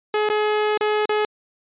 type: tone with dropouts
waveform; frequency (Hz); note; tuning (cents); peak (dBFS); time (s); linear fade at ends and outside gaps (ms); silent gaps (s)
sawtooth; 423.7; G#4; +35; -14; 0.14-1.25; 2; 0.29-0.299 / 0.775-0.809 / 1.056-1.093
effects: resampled to 8000 Hz